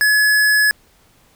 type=tone; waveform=square; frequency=1700 Hz; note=G#6; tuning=40 cents sharp; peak=-12 dBFS; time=0.01-0.71 s; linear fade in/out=0 ms; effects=pink hiss -54 dBFS RMS until 1.35 s